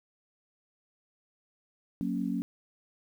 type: chord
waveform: sine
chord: F# major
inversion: none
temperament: equal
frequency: 185 / 233.1 / 277.2 Hz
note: F#3 / A#3 / C#4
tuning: 0 / 0 / 0 cents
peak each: -33 dBFS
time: 2.01-2.42 s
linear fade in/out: 0 ms
effects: 10-bit